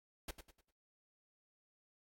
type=noise with echo; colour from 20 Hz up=pink; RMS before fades=-43 dBFS; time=0.28-0.31 s; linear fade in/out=5 ms; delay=100 ms; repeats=4; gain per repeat=-9 dB; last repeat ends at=0.71 s; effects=noise-tail reverb RT60 0.3 s tail -20 dB re dry + AAC 64 kbps